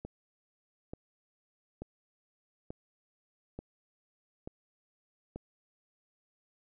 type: click train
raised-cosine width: 2 ms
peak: -27 dBFS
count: 7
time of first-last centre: 0.05-5.36 s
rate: 1.13 Hz
effects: none